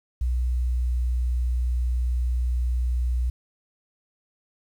sine tone with pitch glide, 61.6 to 61.21 Hz, B1 to B1, -4 to -15 cents, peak -20 dBFS, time 0.21-3.3 s, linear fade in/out 5 ms, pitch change -11 cents, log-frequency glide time 0.62-0.9 s, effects tanh soft clip ceiling -17 dBFS + 9-bit

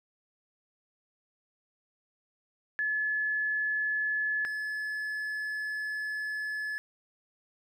sine / triangle tone pair in turn, 1716 / 1716 Hz, A6 / A6, -44 / -44 cents, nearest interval unison, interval 0 cents, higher neither, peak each -27 / -30 dBFS, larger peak first, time 2.79-4.45 / 4.45-6.78 s, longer second, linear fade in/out 0 ms, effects none

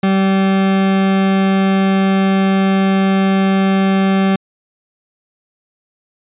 40% pulse tone, 193 Hz, G3, 27 cents flat, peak -10 dBFS, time 0.03-4.36 s, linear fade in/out 5 ms, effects resampled to 8000 Hz

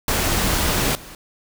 pink noise with level steps, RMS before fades -20 / -39 dBFS, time 0.08-1.15 s, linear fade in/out 2 ms, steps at 0.95 s, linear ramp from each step 2 ms, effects none

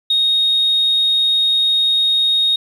sine tone, 3729 Hz, A#7, in tune, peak -11 dBFS, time 0.1-2.56 s, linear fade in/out 5 ms, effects tanh soft clip ceiling -8 dBFS + 8-bit

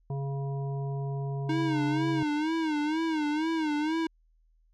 harmonic tone, 138.3 Hz, C#3, 4 cents flat, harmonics 1 / 3 / 5 / 7, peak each -30 / -40 / -44 / -47 dBFS, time 0.1-2.23 s, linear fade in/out 2 ms
square tone with vibrato, 311.1 Hz, D#4, in tune, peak -27 dBFS, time 1.49-4.07 s, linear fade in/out 5 ms, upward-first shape sine, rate 2.1 Hz, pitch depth 93 cents each way
effects added 40 Hz sine -62 dBFS peak until 4.73 s + low-pass 4000 Hz 12 dB/octave

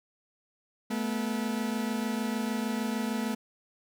40% pulse tone pair together, 217.2 / 243.8 Hz, A3 / B3, -22 / -22 cents, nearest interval major second, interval 200 cents, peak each -30 / -32 dBFS, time 0.9-3.35 s, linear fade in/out 10 ms, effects none

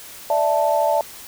sine chord, D suspended second, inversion none, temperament just, 587.3 / 660.7 / 881 Hz, D5 / E5 / A5, 0 / +4 / +2 cents, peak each -20 dBFS, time 0.3-1.01 s, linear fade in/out 2 ms, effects white hiss -39 dBFS RMS until 1.27 s

